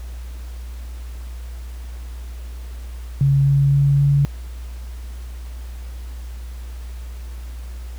sine tone with pitch steps, 138.59 / 139.55 / 140.52 / 141.5 Hz, C#3 / C#3 / C#3 / C#3, 0 / +12 / +24 / +36 cents, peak -12 dBFS, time 3.21-4.25 s, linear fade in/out 0 ms, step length 260 ms, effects added 60 Hz sine -29 dBFS peak until 7.98 s + pink hiss -47 dBFS RMS until 7.98 s

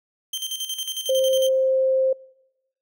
sawtooth tone with tremolo, 3136 Hz, G7, in tune, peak -22 dBFS, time 0.33-1.49 s, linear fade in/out 5 ms, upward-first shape square, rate 11 Hz, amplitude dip 65%
sine tone, 526 Hz, C5, 9 cents sharp, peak -17 dBFS, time 1.09-2.13 s, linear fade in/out 5 ms
effects noise-tail reverb RT60 1.0 s tail -25 dB re dry

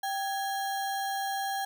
sine tone with sample-and-hold, 784 Hz, G5, in tune, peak -29 dBFS, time 0.03-1.65 s, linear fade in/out 5 ms, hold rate 2450 Hz, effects none

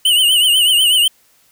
square tone with vibrato, 2955 Hz, F#7, 3 cents flat, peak -10 dBFS, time 0.05-1.08 s, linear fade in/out 5 ms, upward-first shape triangle, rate 8.1 Hz, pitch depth 110 cents each way, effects white hiss -54 dBFS RMS until 1.51 s

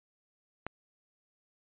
click, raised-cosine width 0.5 ms, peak -20 dBFS, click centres 0.666 s, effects resampled to 8000 Hz

